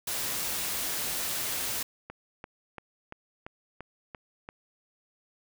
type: noise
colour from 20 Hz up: white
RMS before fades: -32 dBFS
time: 0.07-1.83 s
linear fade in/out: 5 ms
type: click train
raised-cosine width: 0.5 ms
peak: -25 dBFS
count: 8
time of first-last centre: 2.1-4.489 s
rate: 2.93 Hz
effects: none